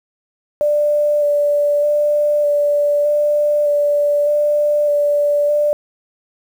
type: tone with vibrato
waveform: sine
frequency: 587 Hz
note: D5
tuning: 1 cent flat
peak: -12 dBFS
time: 0.61-5.73 s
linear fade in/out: 0 ms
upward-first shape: square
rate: 0.82 Hz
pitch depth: 12 cents each way
effects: 7-bit